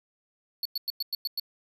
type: tone bursts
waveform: square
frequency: 4435 Hz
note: C#8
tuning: in tune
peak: -28 dBFS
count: 7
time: 0.63-1.398 s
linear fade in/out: 2 ms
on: 24 ms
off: 100 ms
effects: none